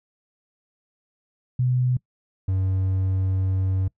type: tone pair in turn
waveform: sine / triangle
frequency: 125.8 / 94.68 Hz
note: B2 / F#2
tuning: +32 / +40 cents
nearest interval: perfect fourth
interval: 492 cents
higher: first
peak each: -18 dBFS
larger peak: neither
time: 1.59-1.97 / 2.48-3.88 s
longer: second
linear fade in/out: 5 ms
effects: noise-tail reverb RT60 0.1 s tail -23 dB re dry